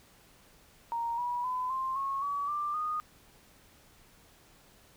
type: tone with pitch steps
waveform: sine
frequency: 932.3 / 970.2 / 1009.7 / 1050.7 / 1093.4 / 1137.9 / 1184.2 / 1232.3 Hz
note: A#5 / B5 / B5 / C6 / C#6 / C#6 / D6 / D#6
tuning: 0 / -31 / +38 / +7 / -24 / +45 / +14 / -17 cents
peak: -30 dBFS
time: 0.92-3 s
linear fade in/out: 0 ms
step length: 260 ms
effects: pink hiss -60 dBFS RMS until 4.96 s